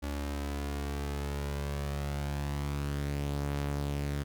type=tone pair together; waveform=sawtooth; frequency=71.33 / 142.8 Hz; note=D2 / D3; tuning=-50 / -48 cents; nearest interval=octave; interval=1202 cents; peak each=-29 / -35 dBFS; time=0.02-4.24 s; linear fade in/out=20 ms; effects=none